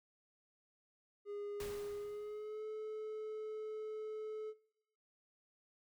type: tone with pitch glide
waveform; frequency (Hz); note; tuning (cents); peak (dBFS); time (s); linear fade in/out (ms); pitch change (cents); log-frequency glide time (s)
triangle; 410 to 432.1; G#4 to A4; -22 to -31; -40; 1.25-4.54; 50; +91; 1.94-2.65
type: noise with exponential decay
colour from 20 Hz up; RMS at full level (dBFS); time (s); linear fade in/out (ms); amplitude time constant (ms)
pink; -47; 1.6-2.62; 2; 220
effects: noise-tail reverb RT60 0.8 s tail -19 dB re dry